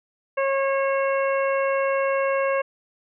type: harmonic tone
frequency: 545 Hz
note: C#5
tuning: 29 cents flat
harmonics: 1 / 2 / 3 / 4 / 5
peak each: -21 / -27 / -31 / -33 / -35 dBFS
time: 0.37-2.62 s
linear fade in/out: 10 ms
effects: none